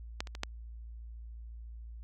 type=clicks; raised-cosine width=0.2 ms; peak=-16 / -28 / -25 / -15 dBFS; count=4; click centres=0.205 / 0.272 / 0.351 / 0.434 s; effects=added 57 Hz sine -43 dBFS peak until 2.03 s